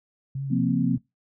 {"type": "tone with vibrato", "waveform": "sine", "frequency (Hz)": 132.7, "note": "C3", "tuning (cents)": 25, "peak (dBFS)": -27, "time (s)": [0.35, 0.98], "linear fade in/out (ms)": 5, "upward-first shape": "sine", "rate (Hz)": 2.9, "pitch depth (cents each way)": 68}
{"type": "chord", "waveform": "sine", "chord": "F suspended fourth", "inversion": "none", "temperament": "just", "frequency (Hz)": [174.61, 232.8, 261.9], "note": ["F3", "Bb3", "C4"], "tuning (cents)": [0, -2, 2], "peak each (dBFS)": -25, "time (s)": [0.5, 0.97], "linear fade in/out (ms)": 20}
{"effects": ["noise-tail reverb RT60 0.2 s tail -23 dB re dry"]}